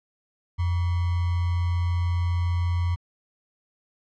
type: tone with sample-and-hold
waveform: sine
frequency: 87.31 Hz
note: F2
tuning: in tune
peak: -21 dBFS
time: 0.58-2.96 s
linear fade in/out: 20 ms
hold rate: 1050 Hz
effects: low-pass 4000 Hz 12 dB/octave